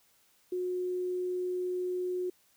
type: tone with quantisation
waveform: sine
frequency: 362.9 Hz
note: F#4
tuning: 34 cents flat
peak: -30 dBFS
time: 0.52-2.3 s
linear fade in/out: 5 ms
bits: 10
effects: white hiss -67 dBFS RMS until 2.56 s